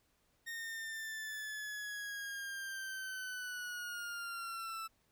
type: linear sweep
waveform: 40% pulse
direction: down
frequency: 1849 to 1318.5 Hz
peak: -40 dBFS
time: 0.46-4.88 s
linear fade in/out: 20 ms
effects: pink hiss -75 dBFS RMS until 5.11 s